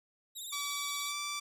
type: tone with vibrato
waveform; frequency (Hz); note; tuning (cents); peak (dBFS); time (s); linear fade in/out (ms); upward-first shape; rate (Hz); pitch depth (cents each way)
15% pulse; 3700; A#7; -14; -34; 0.35-1.13; 20; sine; 17; 80
type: tone with pitch glide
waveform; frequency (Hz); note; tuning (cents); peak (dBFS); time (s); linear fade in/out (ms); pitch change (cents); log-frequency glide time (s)
10% pulse; 1147 to 1166.4; D6 to D6; -41 to -12; -27; 0.52-1.4; 10; +29; 1.03-1.16
effects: resampled to 32000 Hz